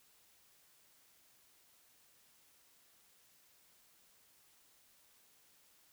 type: silence
effects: white hiss -68 dBFS RMS until 5.92 s